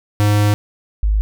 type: tone pair in turn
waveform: square / sine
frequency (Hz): 103.83 / 52.03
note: G#2 / G#1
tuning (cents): 0 / +4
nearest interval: octave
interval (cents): 1196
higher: first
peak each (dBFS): -12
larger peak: neither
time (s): 0.2-0.54 / 1.03-1.21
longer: first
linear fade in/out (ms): 0
effects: none